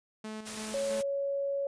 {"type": "tone with tremolo", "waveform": "sawtooth", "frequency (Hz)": 216.6, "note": "A3", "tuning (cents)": -27, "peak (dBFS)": -34, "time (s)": [0.24, 1.01], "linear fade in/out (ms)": 5, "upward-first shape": "square", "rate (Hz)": 3, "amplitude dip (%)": 50}
{"type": "noise", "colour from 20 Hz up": "white", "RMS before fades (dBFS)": -40, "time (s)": [0.45, 1.03], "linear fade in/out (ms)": 20}
{"type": "tone with pitch glide", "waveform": "sine", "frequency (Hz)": [554, 557.5], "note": ["C#5", "C#5"], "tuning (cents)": [-1, 10], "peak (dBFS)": -29, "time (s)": [0.74, 1.67], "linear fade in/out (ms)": 2, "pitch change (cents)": 11, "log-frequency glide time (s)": [0.92, 1.07]}
{"effects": ["resampled to 22050 Hz"]}